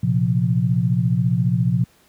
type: chord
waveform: sine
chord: Bb suspended second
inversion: none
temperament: just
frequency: 116.54 / 131.11 / 174.81 Hz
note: Bb2 / C3 / F3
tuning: 0 / +4 / +2 cents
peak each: -20 dBFS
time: 0.03-1.84 s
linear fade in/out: 5 ms
effects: pink hiss -56 dBFS RMS until 2.08 s + high-pass 60 Hz 12 dB/octave